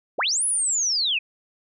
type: linear two-way sweep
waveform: sine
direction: up then down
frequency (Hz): 190 to 10400 to 2428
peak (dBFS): -20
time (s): 0.18-1.19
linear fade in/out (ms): 10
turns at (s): 0.45
effects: none